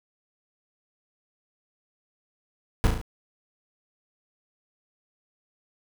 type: noise with echo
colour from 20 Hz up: brown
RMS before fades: -18 dBFS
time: 2.84-2.87 s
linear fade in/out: 0 ms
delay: 36 ms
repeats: 4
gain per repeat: -4 dB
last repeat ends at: 3.014 s
effects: none